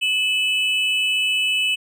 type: tone pair together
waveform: triangle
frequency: 2596 / 2981 Hz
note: E7 / F#7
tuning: -27 / +12 cents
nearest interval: major second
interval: 239 cents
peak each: -19 dBFS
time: 0.01-1.76 s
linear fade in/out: 20 ms
effects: none